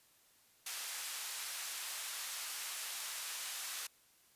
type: band-pass noise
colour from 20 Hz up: white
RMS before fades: -43 dBFS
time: 0.66-3.87 s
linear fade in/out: 5 ms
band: 970 to 11000 Hz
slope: 12 dB/octave
effects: white hiss -68 dBFS RMS until 4.35 s + resampled to 32000 Hz